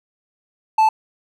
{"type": "tone", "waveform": "triangle", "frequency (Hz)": 876, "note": "A5", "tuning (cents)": -8, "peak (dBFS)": -9, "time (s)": [0.78, 0.89], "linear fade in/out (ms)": 5, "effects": []}